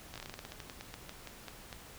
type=slowing click train; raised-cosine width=0.2 ms; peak=-26 dBFS; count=19; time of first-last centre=0.14-1.728 s; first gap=17 ms; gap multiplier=1.17; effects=pink hiss -52 dBFS RMS until 1.98 s